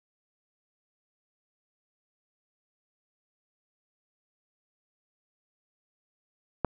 click, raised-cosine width 1 ms, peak -11 dBFS, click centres 6.647 s, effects none

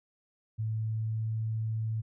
sine tone with pitch glide, 110 to 110.77 Hz, A2 to A2, 0 to +12 cents, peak -29 dBFS, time 0.58-2.02 s, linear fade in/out 20 ms, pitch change +12 cents, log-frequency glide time 0.72-1.34 s, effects none

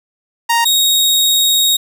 sawtooth tone pair in turn, 932.3 / 3761 Hz, A#5 / A#7, 0 / +15 cents, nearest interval 2 octaves, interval 2415 cents, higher second, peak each -7 dBFS, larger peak neither, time 0.49-0.65 / 0.65-1.77 s, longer second, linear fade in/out 10 ms, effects none

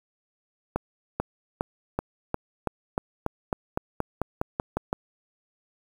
accelerating click train, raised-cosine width 1 ms, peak -11 dBFS, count 16, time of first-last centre 0.76-4.929 s, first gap 440 ms, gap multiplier 0.93, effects 7-bit

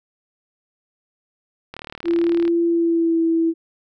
click train, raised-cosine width 0.3 ms, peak -17 dBFS, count 29, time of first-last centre 1.74-2.479 s, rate 37.9 Hz
sine tone with pitch glide, 339.1 to 329.1 Hz, E4 to E4, +49 to -3 cents, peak -15 dBFS, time 2.04-3.54 s, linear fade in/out 50 ms, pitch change -52 cents, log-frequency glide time 2.65-3.21 s
effects none

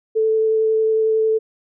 sine tone with vibrato, 440 Hz, A4, in tune, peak -14 dBFS, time 0.15-1.39 s, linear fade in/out 20 ms, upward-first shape sine, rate 11 Hz, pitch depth 8 cents each way, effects none

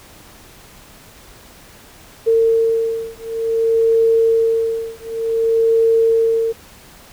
sine beating tone pair, 453.6 / 454.15 Hz, A#4 / A#4, -47 / -45 cents, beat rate 0.55 Hz, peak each -16 dBFS, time 2.26-6.53 s, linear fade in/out 20 ms, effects pink hiss -43 dBFS RMS until 7.12 s

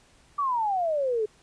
sine exponential sweep, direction down, 1180 to 416.2 Hz, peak -23 dBFS, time 0.38-1.26 s, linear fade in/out 10 ms, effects pink hiss -59 dBFS RMS until 1.42 s + resampled to 22050 Hz

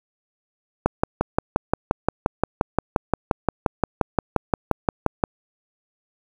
click train, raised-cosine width 1 ms, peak -3 dBFS, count 26, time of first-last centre 0.86-5.238 s, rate 5.71 Hz, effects 7-bit

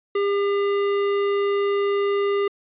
sine tone with tanh clipping, 402.1 Hz, G4, 44 cents sharp, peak -21 dBFS, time 0.15-2.48 s, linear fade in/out 5 ms, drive 17 dB, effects resampled to 8000 Hz

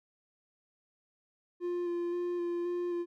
triangle tone with vibrato, 349.2 Hz, F4, in tune, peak -29 dBFS, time 1.6-3.06 s, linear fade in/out 50 ms, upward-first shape square, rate 1.9 Hz, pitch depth 13 cents each way, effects none

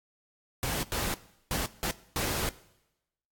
pink noise bursts at uneven times, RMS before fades -31 dBFS, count 5, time 0.63-0.83 / 0.92-1.14 / 1.51-1.66 / 1.83-1.91 / 2.16-2.49 s, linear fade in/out 0 ms, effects noise-tail reverb RT60 0.9 s tail -19 dB re dry + AAC 64 kbps

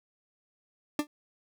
40% pulse tone with exponential decay, 296.4 Hz, D4, 16 cents sharp, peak -21 dBFS, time 0.99-1.07 s, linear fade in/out 2 ms, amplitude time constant 17 ms, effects none

